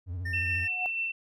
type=tone with vibrato; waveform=triangle; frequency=89.1 Hz; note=F2; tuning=35 cents sharp; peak=-30 dBFS; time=0.06-0.68 s; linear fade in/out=50 ms; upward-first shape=triangle; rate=14 Hz; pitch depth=120 cents each way
type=tone; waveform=triangle; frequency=1811 Hz; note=A6; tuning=49 cents sharp; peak=-31 dBFS; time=0.25-0.68 s; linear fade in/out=10 ms
type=tone with tremolo; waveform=sine; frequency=2688 Hz; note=E7; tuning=33 cents sharp; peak=-27 dBFS; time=0.33-1.12 s; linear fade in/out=10 ms; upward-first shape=sine; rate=6.2 Hz; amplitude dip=30%
type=tone with exponential growth; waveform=sine; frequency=734 Hz; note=F#5; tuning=14 cents flat; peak=-30 dBFS; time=0.54-0.86 s; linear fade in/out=0 ms; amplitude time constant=68 ms
effects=none